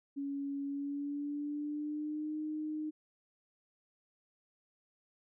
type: tone with pitch glide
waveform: sine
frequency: 280 to 307.1 Hz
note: C#4 to D#4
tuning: +18 to -23 cents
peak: -35 dBFS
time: 0.16-2.91 s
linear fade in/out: 20 ms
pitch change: +159 cents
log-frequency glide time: 0.65-2.38 s
effects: none